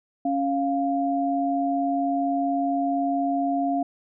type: tone pair together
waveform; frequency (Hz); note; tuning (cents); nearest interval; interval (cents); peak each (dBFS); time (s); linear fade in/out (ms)
sine; 277.2 / 698.5; C#4 / F5; 0 / 0; octave + major third; 1600; -24; 0.25-3.83; 5
effects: none